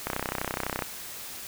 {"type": "click train", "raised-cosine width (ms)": 0.5, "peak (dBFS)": -13, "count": 25, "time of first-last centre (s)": [0.07, 0.822], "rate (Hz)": 31.9, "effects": ["white hiss -40 dBFS RMS until 1.47 s"]}